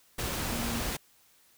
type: tone in noise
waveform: sine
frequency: 233.1 Hz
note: A#3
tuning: in tune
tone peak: -34 dBFS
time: 0.51-0.81 s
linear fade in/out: 10 ms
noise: pink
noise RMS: -33 dBFS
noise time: 0.18-0.97 s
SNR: -4 dB
effects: white hiss -63 dBFS RMS until 1.57 s